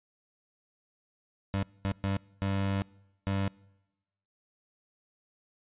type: tone bursts at uneven times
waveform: 25% pulse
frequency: 98 Hz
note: G2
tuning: in tune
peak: -24 dBFS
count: 5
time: 1.54-1.63 / 1.85-1.92 / 2.04-2.17 / 2.42-2.82 / 3.27-3.48 s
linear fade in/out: 0 ms
effects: noise-tail reverb RT60 1.0 s tail -25 dB re dry + resampled to 8000 Hz